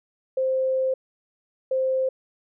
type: tone pair in turn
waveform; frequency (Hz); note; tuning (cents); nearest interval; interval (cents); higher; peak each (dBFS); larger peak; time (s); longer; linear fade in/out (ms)
sine; 523.3 / 523.3; C5 / C5; 0 / 0; unison; 0; neither; -20; neither; 0.37-0.94 / 1.71-2.09; first; 5
effects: none